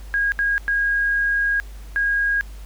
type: tone bursts at uneven times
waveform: sine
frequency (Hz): 1635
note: G#6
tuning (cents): -28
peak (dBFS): -17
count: 4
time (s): 0.14-0.32 / 0.39-0.58 / 0.68-1.6 / 1.96-2.41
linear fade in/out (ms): 0
effects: added 50 Hz sine -34 dBFS peak until 2.65 s + pink hiss -49 dBFS RMS until 2.65 s